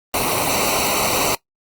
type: noise with comb filter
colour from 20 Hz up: pink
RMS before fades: -19 dBFS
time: 0.14-1.35 s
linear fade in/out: 2 ms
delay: 0.59 ms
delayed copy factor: -0.9
effects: noise-tail reverb RT60 0.1 s tail -19 dB re dry + Opus 32 kbps